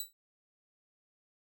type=tone with exponential decay; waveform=10% pulse; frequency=3951 Hz; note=B7; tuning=in tune; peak=-25 dBFS; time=0-0.13 s; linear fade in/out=2 ms; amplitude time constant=27 ms; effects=none